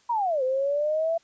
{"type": "linear two-way sweep", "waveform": "sine", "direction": "down then up", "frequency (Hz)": [979, 508, 672], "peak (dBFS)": -22, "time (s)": [0.09, 1.18], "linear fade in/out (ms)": 10, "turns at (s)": 0.43, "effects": ["white hiss -62 dBFS RMS until 1.23 s", "resampled to 16000 Hz"]}